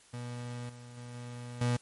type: tone with level steps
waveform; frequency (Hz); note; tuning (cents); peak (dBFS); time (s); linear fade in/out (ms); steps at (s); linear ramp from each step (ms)
35% pulse; 121.4; B2; -29; -36 / -45 / -41 / -39 / -25; 0.13-1.77; 10; 0.69 / 0.97 / 1.14 / 1.61; 5
effects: white hiss -60 dBFS RMS until 1.81 s + MP3 48 kbps